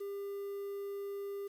triangle tone with quantisation, 400 Hz, G4, 35 cents sharp, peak -36 dBFS, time 0-1.48 s, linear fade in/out 10 ms, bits 10, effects none

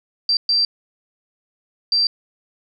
sine tone bursts at uneven times, 4699 Hz, D8, in tune, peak -14 dBFS, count 3, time 0.29-0.37 / 0.49-0.65 / 1.92-2.07 s, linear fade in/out 2 ms, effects none

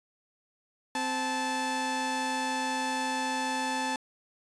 sawtooth tone pair together, 259.5 / 873 Hz, C4 / A5, -14 / -14 cents, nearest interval octave + major sixth, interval 2100 cents, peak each -30 / -26 dBFS, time 0.95-3.96 s, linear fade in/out 2 ms, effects resampled to 22050 Hz

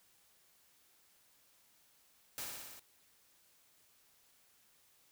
white noise with echo, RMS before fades -42 dBFS, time 2.38-2.44 s, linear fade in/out 0 ms, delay 59 ms, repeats 6, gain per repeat -2 dB, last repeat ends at 2.794 s, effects white hiss -69 dBFS RMS until 5.11 s

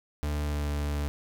40% pulse tone with pitch glide, 74 to 73.02 Hz, D2 to D2, +14 to -9 cents, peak -27 dBFS, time 0.23-1.08 s, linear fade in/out 0 ms, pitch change -23 cents, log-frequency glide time 0.41-0.69 s, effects none

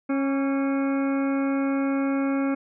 harmonic tone with a mistuned harmonic, 273.5 Hz, C#4, 23 cents flat, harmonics 1 / 2 / 3 / 4 / 5 / 6 / 8 / 9, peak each -22 / -31 / -38 / -39 / -37 / -42 / -40 / -46 dBFS, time 0.09-2.55 s, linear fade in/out 10 ms, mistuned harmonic 4, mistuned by +47 cents, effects none

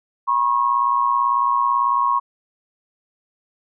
sine tone pair together, 969.9 / 1088 Hz, B5 / C#6, -32 / -33 cents, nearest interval major second, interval 199 cents, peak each -20 / -17 dBFS, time 0.27-2.2 s, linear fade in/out 20 ms, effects none

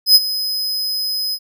45% pulse tone with ADSR envelope, 5050 Hz, D#8, 25 cents sharp, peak -4 dBFS, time 0.06-1.39 s, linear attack 93 ms, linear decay 35 ms, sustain -15 dB, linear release 57 ms, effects none

